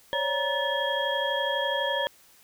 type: tone cluster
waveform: sine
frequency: 544 / 576 / 945 / 1739 / 3265 Hz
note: C#5 / D5 / A#5 / A6 / G#7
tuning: -33 / -34 / +23 / -21 / -30 cents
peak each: -31 dBFS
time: 0.13-2.07 s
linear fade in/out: 0 ms
effects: white hiss -57 dBFS RMS until 2.43 s